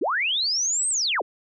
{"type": "linear two-way sweep", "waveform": "sine", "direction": "up then down", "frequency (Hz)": [230.1, 8500, 230.1], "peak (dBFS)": -21, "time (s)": [0.01, 1.22], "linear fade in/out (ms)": 10, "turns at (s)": 0.89, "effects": []}